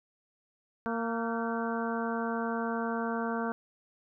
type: harmonic tone with a mistuned harmonic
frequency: 230 Hz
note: A#3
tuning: 23 cents flat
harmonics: 1 / 2 / 3 / 4 / 5 / 6 / 7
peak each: -33 / -36 / -38 / -39 / -40 / -41 / -41 dBFS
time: 0.86-3.52 s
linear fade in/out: 0 ms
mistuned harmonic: 7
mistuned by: -80 cents
effects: none